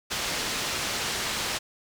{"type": "low-pass noise", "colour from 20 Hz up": "white", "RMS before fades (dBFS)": -30, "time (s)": [0.1, 1.59], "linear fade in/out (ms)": 20, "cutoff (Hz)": 5400, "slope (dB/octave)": 12, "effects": []}